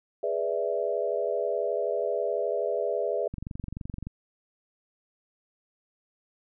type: chord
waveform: sine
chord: E dominant seventh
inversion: first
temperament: equal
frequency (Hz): 415.3 / 493.9 / 587.3 / 659.3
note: G#4 / B4 / D5 / E5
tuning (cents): 0 / 0 / 0 / 0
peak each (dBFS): -31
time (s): 0.23-3.28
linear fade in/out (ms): 5
type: click train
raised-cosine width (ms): 5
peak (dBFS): -23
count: 18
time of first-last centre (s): 3.34-4.07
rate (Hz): 23.3
effects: none